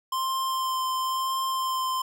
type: tone with vibrato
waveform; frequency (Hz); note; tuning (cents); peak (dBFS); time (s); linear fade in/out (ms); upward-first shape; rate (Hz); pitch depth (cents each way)
square; 1046; C6; -1; -26; 0.12-2.02; 5; sine; 0.97; 12
effects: none